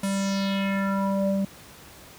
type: tone with low-pass filter sweep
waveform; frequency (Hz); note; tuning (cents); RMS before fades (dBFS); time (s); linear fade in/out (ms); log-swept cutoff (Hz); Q
square; 196; G3; 0; -25; 0.03-1.45; 5; 11000 to 390; 3
effects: pink hiss -47 dBFS RMS until 2.18 s + high-pass 60 Hz 12 dB/octave